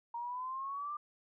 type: exponential sweep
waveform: sine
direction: up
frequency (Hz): 932.3 to 1199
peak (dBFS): -37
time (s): 0.14-0.97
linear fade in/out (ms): 5
effects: none